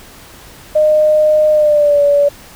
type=tone with pitch glide; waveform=sine; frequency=612 to 574.3 Hz; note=D#5 to D5; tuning=-29 to -39 cents; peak=-7 dBFS; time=0.75-2.29 s; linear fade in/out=10 ms; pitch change=-110 cents; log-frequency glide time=1.51-2.02 s; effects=pink hiss -38 dBFS RMS until 2.55 s